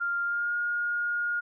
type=tone with pitch glide; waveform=sine; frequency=1396.9 to 1427.1 Hz; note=F6 to F6; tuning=0 to +37 cents; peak=-26 dBFS; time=0-1.41 s; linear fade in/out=20 ms; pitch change=+37 cents; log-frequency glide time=0.24-0.54 s; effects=none